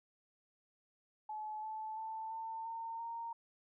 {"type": "tone with pitch steps", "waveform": "sine", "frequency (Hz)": [858, 871, 884.2, 897.5, 911.1, 924.9], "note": ["A5", "A5", "A5", "A5", "A#5", "A#5"], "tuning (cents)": [-44, -18, 8, 34, -40, -14], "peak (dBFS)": -40, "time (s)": [1.29, 3.33], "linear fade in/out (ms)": 5, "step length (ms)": 340, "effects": []}